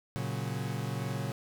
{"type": "chord", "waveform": "40% pulse", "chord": "F# major", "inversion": "first", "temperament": "equal", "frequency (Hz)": [116.54, 138.59, 185], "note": ["A#2", "C#3", "F#3"], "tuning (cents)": [0, 0, 0], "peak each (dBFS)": [-35, -35, -39], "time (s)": [0.16, 1.32], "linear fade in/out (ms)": 0, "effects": []}